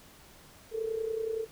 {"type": "tone with amplitude modulation", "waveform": "sine", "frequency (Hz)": 445.4, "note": "A4", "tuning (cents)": 21, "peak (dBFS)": -27, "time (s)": [0.71, 1.47], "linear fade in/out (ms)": 50, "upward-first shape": "sine", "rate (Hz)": 30.6, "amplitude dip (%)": 70, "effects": ["pink hiss -55 dBFS RMS until 1.51 s"]}